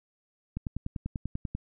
click train, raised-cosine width 5 ms, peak -20 dBFS, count 11, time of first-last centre 0.57-1.55 s, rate 10.2 Hz, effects none

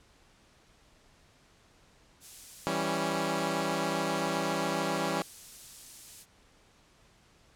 violet noise, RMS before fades -40 dBFS, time 2.2-6.26 s, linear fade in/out 50 ms
10% pulse chord, C# diminished, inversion first, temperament equal, 164.81 / 196 / 277.2 Hz, E3 / G3 / C#4, 0 / 0 / 0 cents, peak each -25 dBFS, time 2.67-5.22 s, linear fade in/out 0 ms
effects pink hiss -62 dBFS RMS until 7.55 s + low-pass 8000 Hz 12 dB/octave

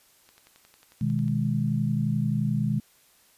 click train, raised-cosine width 0.2 ms, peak -35 dBFS, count 12, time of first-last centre 0.29-1.281 s, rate 11.1 Hz
sine chord, G# minor, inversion first, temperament just, 124.59 / 155.74 / 207.7 Hz, B2 / D#3 / G#3, +16 / +2 / 0 cents, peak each -27 dBFS, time 1.01-2.8 s, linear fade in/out 5 ms
effects white hiss -60 dBFS RMS until 3.37 s + resampled to 32000 Hz

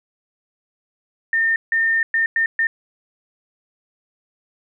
sine tone bursts at uneven times, 1815 Hz, A#6, 47 cents flat, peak -15 dBFS, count 5, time 1.33-1.56 / 1.72-2.03 / 2.14-2.26 / 2.36-2.46 / 2.59-2.67 s, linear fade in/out 2 ms, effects none

